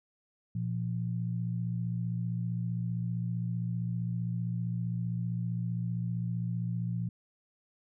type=tone pair together; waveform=sine; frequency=118.2 / 173.54 Hz; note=A#2 / F3; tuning=+24 / -11 cents; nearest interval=perfect fifth; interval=665 cents; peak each=-32 / -34 dBFS; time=0.55-7.09 s; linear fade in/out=5 ms; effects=none